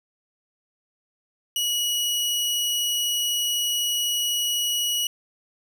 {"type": "tone", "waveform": "sawtooth", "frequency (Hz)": 2916, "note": "F#7", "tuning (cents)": -26, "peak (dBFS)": -19, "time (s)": [1.56, 5.07], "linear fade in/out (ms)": 2, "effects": []}